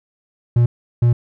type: tone bursts at uneven times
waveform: triangle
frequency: 119.5 Hz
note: A#2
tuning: 43 cents sharp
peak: -8 dBFS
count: 2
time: 0.56-0.66 / 1.02-1.13 s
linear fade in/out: 5 ms
effects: none